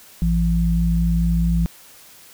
sine tone pair together, 56.6 / 169.6 Hz, A1 / E3, +50 / +50 cents, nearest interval octave + perfect fifth, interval 1900 cents, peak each -18 dBFS, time 0.22-1.66 s, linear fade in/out 0 ms, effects white hiss -46 dBFS RMS until 2.33 s

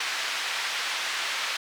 pink band-pass noise, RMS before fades -30 dBFS, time 0-1.57 s, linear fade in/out 5 ms, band 1500 to 4500 Hz, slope 12 dB/octave, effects none

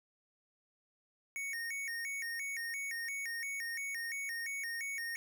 square tone with vibrato, 2028 Hz, B6, 45 cents sharp, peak -38 dBFS, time 1.36-5.16 s, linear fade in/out 0 ms, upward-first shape square, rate 2.9 Hz, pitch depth 160 cents each way, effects none

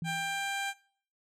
sine tone with exponential decay, 164.3 Hz, E3, 5 cents flat, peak -32 dBFS, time 0.02-0.53 s, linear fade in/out 2 ms, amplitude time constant 110 ms
15% pulse tone, 792 Hz, G5, 18 cents sharp, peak -25 dBFS, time 0.04-0.74 s, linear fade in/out 50 ms
effects noise-tail reverb RT60 0.5 s tail -21 dB re dry + low-pass 10000 Hz 12 dB/octave

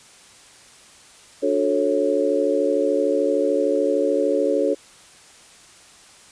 sine chord, D major seventh, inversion none, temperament just, 293.7 / 367.1 / 440.5 / 550.6 Hz, D4 / F#4 / A4 / C#5, 0 / -14 / +2 / -12 cents, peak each -24 / -25 / -22 / -21 dBFS, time 1.42-4.75 s, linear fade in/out 20 ms, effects white hiss -48 dBFS RMS until 6.31 s + resampled to 22050 Hz

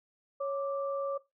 sine tone pair together, 553.6 / 1173 Hz, C#5 / D6, -2 / -2 cents, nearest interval octave + minor second, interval 1300 cents, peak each -31 / -38 dBFS, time 0.4-1.18 s, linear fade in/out 10 ms, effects noise-tail reverb RT60 0.2 s tail -17 dB re dry

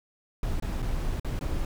brown noise with dropouts, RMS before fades -29 dBFS, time 0.43-1.65 s, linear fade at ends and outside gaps 2 ms, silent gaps 0.6-0.623 / 0.821-0.825 / 1.198-1.246 / 1.392-1.41 s, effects none

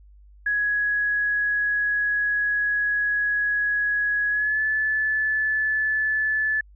sine tone with pitch glide, 1672 to 1735 Hz, G#6 to A6, +11 to -25 cents, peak -20 dBFS, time 0.46-6.61 s, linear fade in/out 5 ms, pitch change +64 cents, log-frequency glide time 4.3-4.61 s, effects added 50 Hz sine -47 dBFS peak until 6.75 s

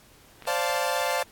clicks, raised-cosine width 0.3 ms, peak -27 dBFS, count 4, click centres 0.423 / 0.454 / 0.505 / 0.694 s
sawtooth chord, D minor seventh, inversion third, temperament equal with one note detuned, 523.3 / 581.6 / 698.5 / 880 Hz, C5 / D5 / F5 / A5, 0 / -17 / 0 / 0 cents, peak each -26 dBFS, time 0.47-1.23 s, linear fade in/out 5 ms
effects pink hiss -55 dBFS RMS until 1.31 s + AAC 64 kbps

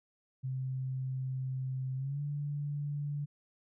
sine tone with pitch glide, 130.81 to 145.14 Hz, C3 to D3, 0 to -20 cents, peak -33 dBFS, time 0.43-3.26 s, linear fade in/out 20 ms, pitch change +180 cents, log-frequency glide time 1.96-2.21 s, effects none

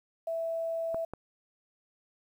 sine tone, 659.3 Hz, E5, in tune, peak -30 dBFS, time 0.27-1.05 s, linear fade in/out 5 ms
clicks, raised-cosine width 1 ms, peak -24 dBFS, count 2, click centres 0.945 / 1.136 s
effects 10-bit

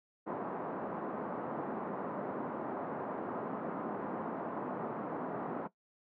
pink band-pass noise, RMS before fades -39 dBFS, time 0.26-5.68 s, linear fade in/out 20 ms, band 190 to 1200 Hz, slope 24 dB/octave, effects noise-tail reverb RT60 0.1 s tail -17 dB re dry

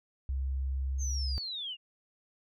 sine tone, 66.8 Hz, C2, 36 cents sharp, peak -29 dBFS, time 0.29-1.38 s, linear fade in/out 0 ms
sine linear sweep, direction down, 6450 to 2759 Hz, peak -35 dBFS, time 0.98-1.77 s, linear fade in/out 50 ms
effects tanh soft clip ceiling -23 dBFS

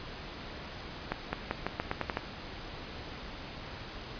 accelerating click train, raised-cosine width 0.5 ms, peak -15 dBFS, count 9, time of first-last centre 1.12-2.171 s, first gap 210 ms, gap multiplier 0.86, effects pink hiss -43 dBFS RMS until 4.19 s + resampled to 11025 Hz

